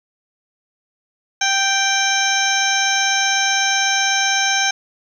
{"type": "harmonic tone with a mistuned harmonic", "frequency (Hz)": 784, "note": "G5", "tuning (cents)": 0, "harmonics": [1, 2, 3, 4, 5, 7, 8], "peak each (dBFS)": [-22, -20, -23, -25, -25, -25, -22], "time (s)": [1.41, 4.71], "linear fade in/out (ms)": 5, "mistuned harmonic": 7, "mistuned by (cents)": -16, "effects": ["8-bit"]}